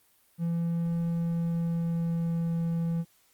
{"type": "tone with pitch glide", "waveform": "triangle", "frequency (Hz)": [168.6, 167.05], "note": ["E3", "E3"], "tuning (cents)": [39, 23], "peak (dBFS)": -24, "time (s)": [0.38, 3.05], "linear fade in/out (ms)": 50, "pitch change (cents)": -16, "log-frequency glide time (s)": [0.97, 2.55], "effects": ["white hiss -65 dBFS RMS until 3.33 s", "Opus 32 kbps"]}